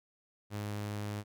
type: tone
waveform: sawtooth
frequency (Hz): 103.83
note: G#2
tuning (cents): 0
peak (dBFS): -32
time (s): 0.5-1.24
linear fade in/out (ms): 50
effects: none